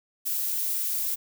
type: noise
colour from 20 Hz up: violet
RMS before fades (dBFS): -28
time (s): 0.25-1.16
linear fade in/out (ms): 20
effects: none

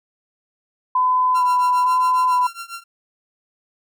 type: tone with vibrato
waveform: sine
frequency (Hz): 1003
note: B5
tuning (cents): +26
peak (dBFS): -14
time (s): 0.95-2.47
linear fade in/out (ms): 5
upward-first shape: square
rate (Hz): 1.1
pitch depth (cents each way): 13
type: tone with tremolo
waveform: sawtooth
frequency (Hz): 1372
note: F6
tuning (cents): -31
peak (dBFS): -24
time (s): 1.34-2.84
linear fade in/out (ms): 20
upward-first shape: triangle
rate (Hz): 7.3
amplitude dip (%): 95
effects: none

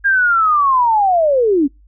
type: linear sweep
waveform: sine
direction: down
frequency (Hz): 1625 to 264.1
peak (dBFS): -10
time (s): 0.04-1.68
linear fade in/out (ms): 20
effects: noise-tail reverb RT60 0.2 s tail -26 dB re dry + added 50 Hz sine -44 dBFS peak until 1.87 s

